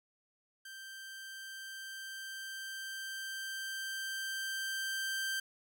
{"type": "tone with level ramp", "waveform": "sawtooth", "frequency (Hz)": 1568, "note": "G6", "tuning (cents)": 0, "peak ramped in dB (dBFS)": [-43, -30], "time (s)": [0.65, 5.4], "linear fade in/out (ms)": 5, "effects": []}